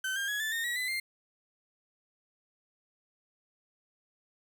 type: tone with pitch steps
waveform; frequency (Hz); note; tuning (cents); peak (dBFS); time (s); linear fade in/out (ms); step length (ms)
35% pulse; 1533 / 1603.6 / 1677.6 / 1754.9 / 1835.7 / 1920.3 / 2009 / 2101; G6 / G6 / G#6 / A6 / A#6 / B6 / B6 / C7; -39 / +39 / +17 / -5 / -27 / -49 / +29 / +7; -29; 0.04-1; 5; 120
effects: 10-bit